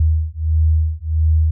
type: beating tone pair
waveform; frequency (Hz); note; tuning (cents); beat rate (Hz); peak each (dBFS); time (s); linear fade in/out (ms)
sine; 78.3 / 79.8; D#2 / D#2; +11 / +44; 1.5; -16; 0-1.51; 5
effects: none